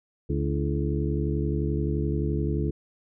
harmonic tone with a mistuned harmonic, 71.5 Hz, D2, 46 cents flat, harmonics 1 / 2 / 3 / 4 / 5 / 6, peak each -28 / -28 / -34 / -34 / -32 / -34 dBFS, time 0.29-2.71 s, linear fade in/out 10 ms, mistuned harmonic 5, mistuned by -98 cents, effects none

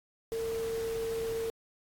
sine tone in noise, 453.8 Hz, A#4, 47 cents flat, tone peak -31 dBFS, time 0.32-1.5 s, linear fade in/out 0 ms, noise pink, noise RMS -45 dBFS, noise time 0.32-1.5 s, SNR +11 dB, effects AAC 64 kbps

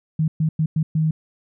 sine tone bursts at uneven times, 157.5 Hz, D#3, 21 cents sharp, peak -16 dBFS, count 5, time 0.19-0.28 / 0.4-0.49 / 0.59-0.66 / 0.76-0.83 / 0.95-1.11 s, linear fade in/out 5 ms, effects none

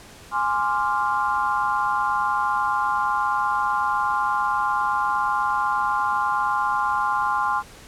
sine chord, D half-diminished seventh, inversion second, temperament equal, 830.6 / 1046.5 / 1174.7 / 1396.9 Hz, Ab5 / C6 / D6 / F6, 0 / 0 / 0 / 0 cents, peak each -25 / -23 / -28 / -27 dBFS, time 0.31-7.63 s, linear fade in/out 50 ms, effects pink hiss -45 dBFS RMS until 7.87 s + low-pass 11000 Hz 12 dB/octave

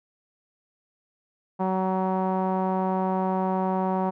sawtooth tone with low-pass filter, 187.9 Hz, F#3, 27 cents sharp, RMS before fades -25 dBFS, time 1.59-4.11 s, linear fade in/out 20 ms, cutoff 890 Hz, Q 3.8, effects none

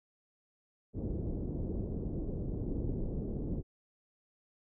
pink low-pass noise, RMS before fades -36 dBFS, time 0.93-3.63 s, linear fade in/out 50 ms, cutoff 430 Hz, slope 24 dB/octave, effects none

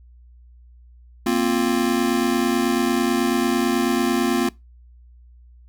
square chord, Bb suspended second, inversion none, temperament just, 233.1 / 262.2 / 349.6 Hz, Bb3 / C4 / F4, 0 / +4 / +2 cents, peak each -23 dBFS, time 1.26-4.49 s, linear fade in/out 5 ms, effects noise-tail reverb RT60 0.2 s tail -22 dB re dry + added 60 Hz sine -45 dBFS peak until 5.68 s

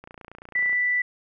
click train, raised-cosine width 0.5 ms, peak -27 dBFS, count 21, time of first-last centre 0.04-0.73 s, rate 29 Hz
sine tone, 1975.5 Hz, B6, in tune, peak -20 dBFS, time 0.55-1.02 s, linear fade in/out 5 ms
effects none

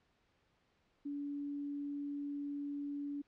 sine tone, 286.4 Hz, D4, 43 cents flat, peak -38 dBFS, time 1.05-3.22 s, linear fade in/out 10 ms, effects pink hiss -75 dBFS RMS until 3.27 s + low-pass 4000 Hz 12 dB/octave

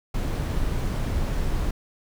brown noise, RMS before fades -25 dBFS, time 0.14-1.71 s, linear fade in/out 5 ms, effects none

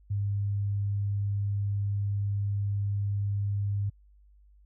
sine tone, 101 Hz, G#2, 48 cents flat, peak -26 dBFS, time 0.1-3.9 s, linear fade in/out 10 ms, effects added 50 Hz sine -55 dBFS peak until 4.65 s

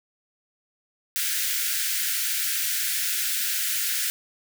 white high-pass noise, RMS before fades -26 dBFS, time 1.16-4.1 s, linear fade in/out 0 ms, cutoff 1400 Hz, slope 96 dB/octave, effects none

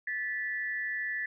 sine tone pair together, 1749 / 1961.7 Hz, A6 / B6, -11 / -12 cents, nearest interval major second, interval 199 cents, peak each -33 / -35 dBFS, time 0.07-1.26 s, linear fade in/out 5 ms, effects none

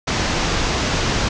pink low-pass noise, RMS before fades -20 dBFS, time 0.07-1.29 s, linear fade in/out 10 ms, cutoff 6800 Hz, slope 48 dB/octave, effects none

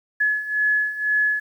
sine beating tone pair, 1702 / 1704 Hz, G#6 / G#6, +42 / +44 cents, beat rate 2 Hz, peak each -24 / -20 dBFS, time 0.2-1.4 s, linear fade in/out 10 ms, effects 9-bit

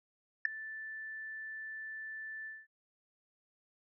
sine tone with ADSR envelope, 1760 Hz, A6, in tune, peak -19 dBFS, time 0.45-2.67 s, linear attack 4 ms, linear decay 4 ms, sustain -22 dB, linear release 210 ms, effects tanh soft clip ceiling -18 dBFS

